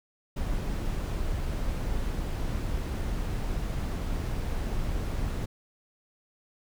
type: noise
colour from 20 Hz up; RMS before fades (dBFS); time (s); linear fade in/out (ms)
brown; -30; 0.36-5.46; 10
effects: none